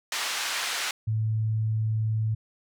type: band-pass noise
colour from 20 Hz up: pink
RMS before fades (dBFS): -30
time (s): 0.12-0.91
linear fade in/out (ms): 2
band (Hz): 1300 to 7400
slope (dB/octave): 12
type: tone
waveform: sine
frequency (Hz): 109.8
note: A2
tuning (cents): -3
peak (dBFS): -23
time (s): 1.07-2.35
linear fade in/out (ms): 10
effects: none